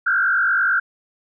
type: tone with frequency modulation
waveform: sine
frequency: 1485 Hz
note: F#6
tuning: 6 cents sharp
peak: -15 dBFS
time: 0.06-0.8 s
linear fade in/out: 10 ms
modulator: 48.9 Hz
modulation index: 2.3
effects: none